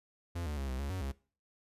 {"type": "tone with pitch steps", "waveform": "45% pulse", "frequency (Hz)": [86, 74.2, 68.1, 64.5, 69.9, 93.2, 68.2], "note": ["F2", "D2", "C#2", "C2", "C#2", "F#2", "C#2"], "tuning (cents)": [-26, 18, -30, -24, 15, 13, -28], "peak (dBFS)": -35, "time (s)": [0.35, 1.12], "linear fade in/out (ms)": 10, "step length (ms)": 110, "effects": ["noise-tail reverb RT60 0.4 s tail -21 dB re dry", "resampled to 32000 Hz"]}